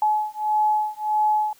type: beating tone pair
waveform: sine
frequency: 851 / 852.6 Hz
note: G#5 / G#5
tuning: +42 / +45 cents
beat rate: 1.6 Hz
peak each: -22 dBFS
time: 0.02-1.53 s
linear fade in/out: 2 ms
effects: white hiss -55 dBFS RMS until 1.59 s